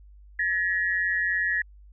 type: tone pair together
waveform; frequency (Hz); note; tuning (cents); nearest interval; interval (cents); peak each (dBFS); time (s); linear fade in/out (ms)
sine; 1711 / 1894; A6 / A#6; -49 / +27; major second; 176; -26 / -25; 0.39-1.62; 5
effects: added 50 Hz sine -47 dBFS peak until 1.92 s